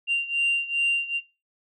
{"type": "beating tone pair", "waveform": "sine", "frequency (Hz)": [2775, 2777.5], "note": ["F7", "F7"], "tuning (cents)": [-12, -10], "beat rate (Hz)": 2.5, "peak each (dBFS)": [-22, -24], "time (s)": [0.07, 1.21], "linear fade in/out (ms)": 50, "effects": ["noise-tail reverb RT60 0.3 s tail -21 dB re dry", "tanh soft clip ceiling -17 dBFS"]}